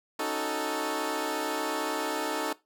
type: chord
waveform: 15% pulse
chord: D# half-diminished seventh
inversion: third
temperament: equal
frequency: 277.2 / 311.1 / 370 / 440 Hz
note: C#4 / D#4 / F#4 / A4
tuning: 0 / 0 / 0 / 0 cents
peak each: -31 / -27 / -31 / -26 dBFS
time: 0.19-2.53 s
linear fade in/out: 5 ms
effects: noise-tail reverb RT60 0.2 s tail -18 dB re dry